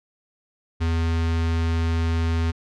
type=tone with notch filter; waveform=square; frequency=82.41 Hz; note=E2; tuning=in tune; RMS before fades=-22 dBFS; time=0.8-2.52 s; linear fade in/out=20 ms; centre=620 Hz; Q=1.8; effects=low-pass 5000 Hz 12 dB/octave